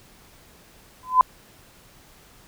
sine tone with exponential growth, 1015 Hz, B5, 47 cents sharp, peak -7 dBFS, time 1.03-1.21 s, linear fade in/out 1 ms, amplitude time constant 39 ms, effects pink hiss -52 dBFS RMS until 2.47 s

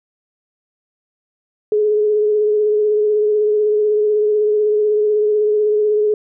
sine tone with vibrato, 422.5 Hz, G#4, 30 cents sharp, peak -12 dBFS, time 1.72-6.14 s, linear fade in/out 2 ms, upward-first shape triangle, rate 16 Hz, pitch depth 30 cents each way, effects none

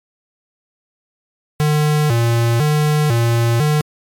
square tone with vibrato, 132.7 Hz, C3, 25 cents sharp, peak -13 dBFS, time 1.6-3.81 s, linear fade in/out 0 ms, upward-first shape square, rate 1 Hz, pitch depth 220 cents each way, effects MP3 96 kbps

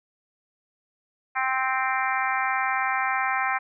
harmonic tone, 261.6 Hz, C4, in tune, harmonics 3 / 4 / 5 / 6 / 7 / 8 / 9, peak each -28 / -29 / -30 / -31 / -31 / -32 / -33 dBFS, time 1.35-3.59 s, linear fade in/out 20 ms, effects none

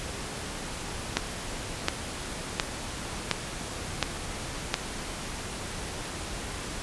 click train, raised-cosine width 0.2 ms, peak -5 dBFS, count 6, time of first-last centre 1.17-4.741 s, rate 1.4 Hz, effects pink hiss -36 dBFS RMS until 6.82 s + resampled to 24000 Hz

